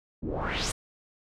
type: noise with low-pass filter sweep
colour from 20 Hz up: pink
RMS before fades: -31 dBFS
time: 0.22-0.72 s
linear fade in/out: 10 ms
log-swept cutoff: 220 to 9600 Hz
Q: 3.5
effects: none